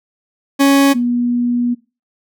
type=tone pair in turn; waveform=40% pulse / sine; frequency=277.2 / 242 Hz; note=C#4 / B3; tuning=0 / -35 cents; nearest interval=major second; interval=235 cents; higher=first; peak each=-7 / -13 dBFS; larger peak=first; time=0.59-0.94 / 0.94-1.75 s; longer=second; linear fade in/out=20 ms; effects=noise-tail reverb RT60 0.3 s tail -20 dB re dry